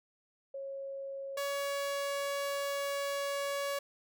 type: tone pair in turn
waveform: sine / sawtooth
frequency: 547 / 562.4 Hz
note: C#5 / C#5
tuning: -23 / +25 cents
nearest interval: unison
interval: 48 cents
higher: second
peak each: -38 / -29 dBFS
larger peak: second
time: 0.54-1.37 / 1.37-3.79 s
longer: second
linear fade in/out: 5 ms
effects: none